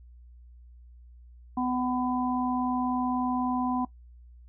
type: harmonic tone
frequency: 250.9 Hz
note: B3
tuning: 28 cents sharp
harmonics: 1 / 3 / 4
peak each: -27 / -32 / -33 dBFS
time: 1.57-3.85 s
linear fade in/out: 5 ms
effects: noise-tail reverb RT60 0.1 s tail -18 dB re dry + added 60 Hz sine -48 dBFS peak until 4.48 s